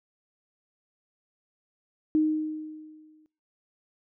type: tone with exponential decay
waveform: sine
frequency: 309.8 Hz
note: D#4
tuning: 7 cents flat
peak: -18 dBFS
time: 2.15-3.26 s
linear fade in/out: 0 ms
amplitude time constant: 240 ms
effects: noise-tail reverb RT60 0.5 s tail -25 dB re dry